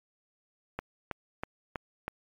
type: click train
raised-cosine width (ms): 0.5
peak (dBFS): -18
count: 5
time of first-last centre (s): 0.79-2.08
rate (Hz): 3.1
effects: MP3 96 kbps